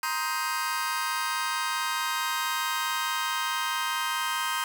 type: chord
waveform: sawtooth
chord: C minor seventh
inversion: third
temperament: just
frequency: 941.9 / 1046.5 / 1255.8 / 1569.8 Hz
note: Bb5 / C6 / Eb6 / G6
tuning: +18 / 0 / +16 / +2 cents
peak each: -29 dBFS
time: 0.03-4.64 s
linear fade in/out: 2 ms
effects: 8-bit